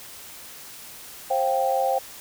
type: chord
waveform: sine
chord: C suspended fourth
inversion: none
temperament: equal with one note detuned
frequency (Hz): 529.3 / 698.5 / 784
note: C5 / F5 / G5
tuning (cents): +20 / 0 / 0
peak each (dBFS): -24 / -27 / -23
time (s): 1.3-1.99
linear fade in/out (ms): 10
effects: white hiss -42 dBFS RMS until 2.2 s